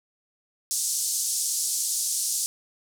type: band-pass noise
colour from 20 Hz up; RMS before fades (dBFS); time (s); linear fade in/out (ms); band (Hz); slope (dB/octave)
white; -27; 0.71-2.46; 0; 5300 to 10000; 24
effects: none